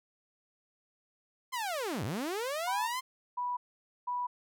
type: linear two-way sweep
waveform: sawtooth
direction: down then up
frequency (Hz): 1058 to 88.6 to 1058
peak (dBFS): -29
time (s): 1.52-3.01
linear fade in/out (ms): 20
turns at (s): 2.04
type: tone bursts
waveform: sine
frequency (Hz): 982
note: B5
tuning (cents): -10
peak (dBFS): -31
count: 3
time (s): 2.67-4.27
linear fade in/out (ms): 10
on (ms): 200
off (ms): 500
effects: none